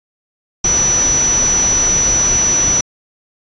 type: tone in noise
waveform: sine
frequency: 5920 Hz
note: F#8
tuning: in tune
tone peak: -11 dBFS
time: 0.64-2.81 s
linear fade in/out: 5 ms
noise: pink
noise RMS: -21 dBFS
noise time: 0.64-2.81 s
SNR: +7 dB
effects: resampled to 16000 Hz